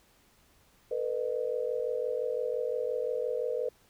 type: tone cluster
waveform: sine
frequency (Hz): 450.6 / 496.4 / 610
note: A4 / B4 / D#5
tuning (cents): +41 / +9 / -34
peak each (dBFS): -34 / -31 / -37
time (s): 0.91-3.69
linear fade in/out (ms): 5
effects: pink hiss -64 dBFS RMS until 3.89 s